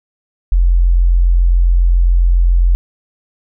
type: tone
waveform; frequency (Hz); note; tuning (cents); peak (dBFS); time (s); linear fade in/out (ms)
sine; 43.65; F1; 0; -7; 0.52-2.75; 0
effects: none